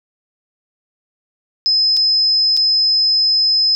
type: tone with dropouts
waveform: sine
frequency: 5100 Hz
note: D#8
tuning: 42 cents sharp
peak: -11 dBFS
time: 1.66-3.75 s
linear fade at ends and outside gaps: 0 ms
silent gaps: 1.967-1.971 / 2.567-2.573 s
effects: none